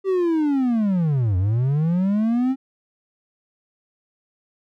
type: linear two-way sweep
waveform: triangle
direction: down then up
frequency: 392 to 87.9 to 269.8 Hz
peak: -15 dBFS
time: 0.04-2.56 s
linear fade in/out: 50 ms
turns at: 1.37 s
effects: none